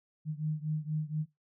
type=beating tone pair; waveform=sine; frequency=152.4 / 156.6 Hz; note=D#3 / D#3; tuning=-36 / +11 cents; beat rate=4.2 Hz; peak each=-33 / -35 dBFS; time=0.25-1.26 s; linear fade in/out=50 ms; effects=noise-tail reverb RT60 0.2 s tail -19 dB re dry